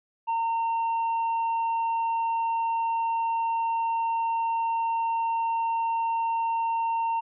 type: tone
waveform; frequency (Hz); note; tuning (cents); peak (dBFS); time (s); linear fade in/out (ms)
triangle; 915; A#5; -32; -22; 0.27-7.21; 20
effects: resampled to 8000 Hz